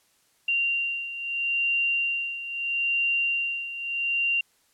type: beating tone pair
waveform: sine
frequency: 2770 / 2770.77 Hz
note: F7 / F7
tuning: -15 / -14 cents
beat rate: 0.77 Hz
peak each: -25 / -30 dBFS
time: 0.48-4.41 s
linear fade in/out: 5 ms
effects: white hiss -65 dBFS RMS until 4.73 s + low-pass 12000 Hz 12 dB/octave